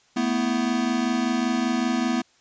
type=chord; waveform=square; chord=A suspended second; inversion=none; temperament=equal with one note detuned; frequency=221.7 / 246.9 / 329.6 Hz; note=A3 / B3 / E4; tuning=+13 / 0 / 0 cents; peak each=-28 / -24 / -30 dBFS; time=0.16-2.22 s; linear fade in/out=10 ms; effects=white hiss -60 dBFS RMS until 2.4 s + resampled to 16000 Hz